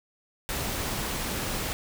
pink noise, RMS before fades -31 dBFS, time 0.49-1.73 s, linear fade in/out 0 ms, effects none

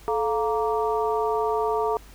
harmonic tone with a mistuned harmonic, 233.1 Hz, A#3, in tune, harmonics 2 / 3 / 4 / 5, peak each -24 / -29 / -27 / -31 dBFS, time 0.08-1.97 s, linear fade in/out 0 ms, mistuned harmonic 2, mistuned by -120 cents, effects added 50 Hz sine -46 dBFS peak until 2.14 s + pink hiss -51 dBFS RMS until 2.14 s

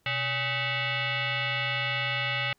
sine tone with frequency modulation, 127.3 Hz, C3, 47 cents flat, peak -26 dBFS, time 0.06-2.53 s, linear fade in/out 2 ms, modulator 696 Hz, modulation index 4.4, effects pink hiss -70 dBFS RMS until 2.58 s

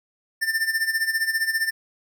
square tone with tremolo, 1790 Hz, A6, 29 cents sharp, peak -19 dBFS, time 0.41-1.71 s, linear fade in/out 20 ms, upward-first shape sine, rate 15 Hz, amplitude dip 75%, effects none

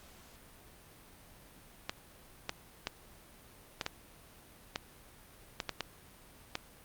clicks, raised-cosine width 0.2 ms, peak -16 dBFS, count 10, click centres 1.895 / 2.494 / 2.871 / 3.812 / 3.864 / 4.759 / 5.602 / 5.693 / 5.807 / 6.554 s, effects pink hiss -57 dBFS RMS until 6.84 s + Opus 48 kbps

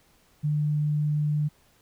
sine tone, 149.5 Hz, D3, 31 cents sharp, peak -22 dBFS, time 0.43-1.49 s, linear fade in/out 20 ms, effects pink hiss -62 dBFS RMS until 1.81 s

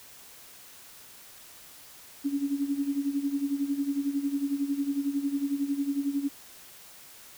sine tone with tremolo, 281 Hz, C#4, 24 cents sharp, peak -23 dBFS, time 2.24-6.29 s, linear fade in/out 20 ms, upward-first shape sine, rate 11 Hz, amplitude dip 75%, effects white hiss -50 dBFS RMS until 7.37 s

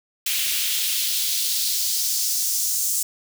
white noise with high-pass filter sweep, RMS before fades -23 dBFS, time 0.26-3.03 s, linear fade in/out 5 ms, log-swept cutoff 2600 to 6900 Hz, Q 1.8, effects none

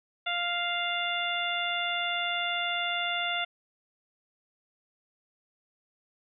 harmonic tone, 698.5 Hz, F5, in tune, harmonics 1 / 2 / 3 / 4 / 5, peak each -34 / -34 / -34 / -34 / -34 dBFS, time 0.26-3.45 s, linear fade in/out 10 ms, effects none

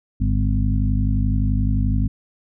harmonic tone with a mistuned harmonic, 51.6 Hz, G#1, 10 cents flat, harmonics 1 / 2 / 3 / 4 / 5, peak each -19 / -21 / -29 / -26 / -27 dBFS, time 0.2-2.08 s, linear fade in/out 10 ms, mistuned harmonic 3, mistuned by -77 cents, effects none

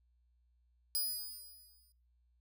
10% pulse tone with exponential decay, 4951 Hz, D#8, 9 cents flat, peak -24 dBFS, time 0.95-1.92 s, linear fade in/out 0 ms, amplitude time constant 210 ms, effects noise-tail reverb RT60 0.5 s tail -23 dB re dry + added 60 Hz sine -69 dBFS peak until 2.4 s

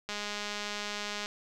click train, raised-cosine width 0.2 ms, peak -19 dBFS, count 243, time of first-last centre 0.09-1.259 s, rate 207 Hz, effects none

